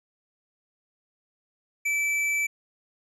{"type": "tone with tanh clipping", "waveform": "triangle", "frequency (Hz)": 2316, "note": "D7", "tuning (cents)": -25, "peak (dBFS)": -25, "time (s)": [1.85, 2.47], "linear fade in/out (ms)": 10, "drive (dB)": 16, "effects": ["resampled to 32000 Hz"]}